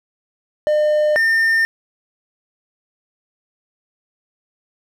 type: tone pair in turn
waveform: triangle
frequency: 604 / 1810 Hz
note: D5 / A6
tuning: +48 / +48 cents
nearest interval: octave + perfect fifth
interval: 1900 cents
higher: second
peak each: -11 dBFS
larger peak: neither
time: 0.67-1.16 / 1.16-1.65 s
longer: neither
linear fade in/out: 0 ms
effects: none